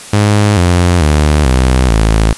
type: tone with pitch steps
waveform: sawtooth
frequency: 103.83 / 88.32 / 75.13 / 63.91 / 54.37 Hz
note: G#2 / F2 / D2 / C2 / A1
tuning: 0 / +20 / +40 / -40 / -20 cents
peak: -3 dBFS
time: 0.13-2.33 s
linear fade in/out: 5 ms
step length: 440 ms
effects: white hiss -30 dBFS RMS until 2.37 s + resampled to 24000 Hz